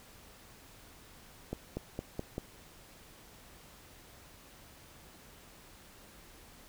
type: accelerating click train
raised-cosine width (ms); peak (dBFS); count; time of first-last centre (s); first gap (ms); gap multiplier
2; -22; 5; 1.53-2.381; 240; 0.92
effects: pink hiss -56 dBFS RMS until 6.68 s